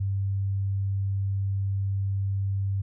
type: tone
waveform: sine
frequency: 98 Hz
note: G2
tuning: in tune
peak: -24 dBFS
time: 0-2.82 s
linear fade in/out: 10 ms
effects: none